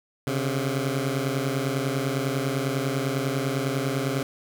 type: beating tone pair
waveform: 15% pulse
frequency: 132.1 / 142.1 Hz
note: C3 / C#3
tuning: +17 / +43 cents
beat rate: 10 Hz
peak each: -20 / -22 dBFS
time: 0.27-4.23 s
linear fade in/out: 2 ms
effects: none